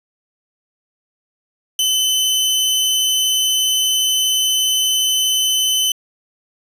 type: tone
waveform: sawtooth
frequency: 3039 Hz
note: F#7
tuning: 46 cents sharp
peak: -11 dBFS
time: 1.79-5.92 s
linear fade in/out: 2 ms
effects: resampled to 32000 Hz + 8-bit